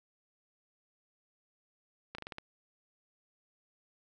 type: slowing click train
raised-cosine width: 0.3 ms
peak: -25 dBFS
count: 6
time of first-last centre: 2.15-2.384 s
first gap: 34 ms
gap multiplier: 1.16
effects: none